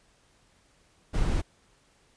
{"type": "noise", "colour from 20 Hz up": "brown", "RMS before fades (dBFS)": -25, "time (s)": [1.13, 1.42], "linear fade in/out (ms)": 20, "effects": ["pink hiss -64 dBFS RMS until 2.16 s", "resampled to 22050 Hz"]}